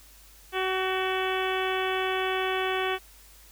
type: harmonic tone with a mistuned harmonic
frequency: 376.9 Hz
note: F#4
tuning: 32 cents sharp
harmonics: 1 / 2 / 3 / 4 / 5 / 6 / 7 / 8 / 9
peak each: -29 / -32 / -34 / -35 / -36 / -37 / -37 / -38 / -39 dBFS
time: 0.52-2.99 s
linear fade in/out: 50 ms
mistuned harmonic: 5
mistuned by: -33 cents
effects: added 50 Hz sine -54 dBFS peak until 3.51 s + white hiss -54 dBFS RMS until 3.51 s